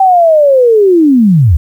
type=linear sweep; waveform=sine; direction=down; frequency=780 to 66.3 Hz; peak=-3 dBFS; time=0-1.57 s; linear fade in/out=5 ms; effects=7-bit